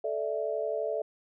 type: chord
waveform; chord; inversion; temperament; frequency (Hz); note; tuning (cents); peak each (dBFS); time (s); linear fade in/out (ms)
sine; A suspended fourth; none; equal with one note detuned; 437.7 / 587.3 / 659.3; A4 / D5 / E5; -9 / 0 / 0; -33; 0.04-1.02; 5
effects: none